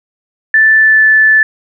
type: tone with pitch glide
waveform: sine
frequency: 1760 to 1747.8 Hz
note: A6 to A6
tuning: 0 to -12 cents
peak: -4 dBFS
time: 0.54-1.43 s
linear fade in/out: 2 ms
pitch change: -12 cents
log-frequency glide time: 0.76-1.04 s
effects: none